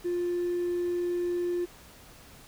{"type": "tone with hard clipping", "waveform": "triangle", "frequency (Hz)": 351.5, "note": "F4", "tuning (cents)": 11, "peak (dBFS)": -27, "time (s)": [0.04, 1.66], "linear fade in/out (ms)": 20, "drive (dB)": 4, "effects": ["pink hiss -52 dBFS RMS until 2.47 s"]}